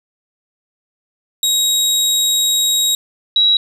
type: tone pair in turn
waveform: 25% pulse / sine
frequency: 3800 / 3875 Hz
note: A#7 / B7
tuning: +33 / -34 cents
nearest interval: unison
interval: 33 cents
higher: second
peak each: -9 dBFS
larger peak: neither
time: 1.43-2.95 / 3.36-3.57 s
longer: first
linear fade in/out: 2 ms
effects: none